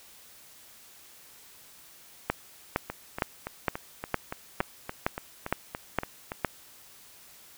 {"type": "two click trains", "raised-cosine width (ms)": 0.5, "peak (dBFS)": [-9, -18], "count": [10, 13], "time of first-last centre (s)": [[2.3, 6.447], [2.9, 6.319]], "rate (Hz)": [2.17, 3.51], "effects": ["white hiss -53 dBFS RMS until 7.57 s"]}